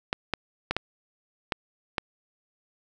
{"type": "clicks", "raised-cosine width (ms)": 0.3, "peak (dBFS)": -9, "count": 6, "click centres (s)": [0.129, 0.337, 0.71, 0.766, 1.522, 1.982], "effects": []}